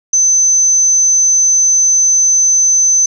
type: tone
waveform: sine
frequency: 6130 Hz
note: G8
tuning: 40 cents flat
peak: -7 dBFS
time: 0.13-3.06 s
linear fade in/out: 5 ms
effects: none